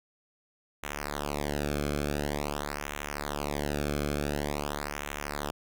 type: tone with flanger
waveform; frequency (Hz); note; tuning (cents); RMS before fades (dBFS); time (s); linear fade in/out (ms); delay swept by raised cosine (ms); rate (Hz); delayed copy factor
sawtooth; 72.9; D2; -12; -33; 0.83-5.51; 5; 0.21 to 1.07; 0.47; -0.95
effects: none